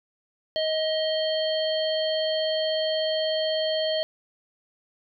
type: harmonic tone with a mistuned harmonic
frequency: 630 Hz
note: D#5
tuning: 21 cents sharp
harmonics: 1 / 3 / 5 / 7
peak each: -24 / -38 / -31 / -32 dBFS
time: 0.56-4.03 s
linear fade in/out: 0 ms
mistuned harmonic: 7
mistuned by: -21 cents
effects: none